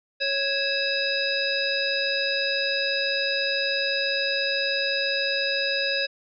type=harmonic tone with a mistuned harmonic; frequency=553 Hz; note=C#5; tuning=4 cents flat; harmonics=1 / 3 / 5 / 7 / 9; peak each=-29 / -29 / -29 / -29 / -29 dBFS; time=0.2-6.07 s; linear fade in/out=20 ms; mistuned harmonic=5; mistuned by=-92 cents; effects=none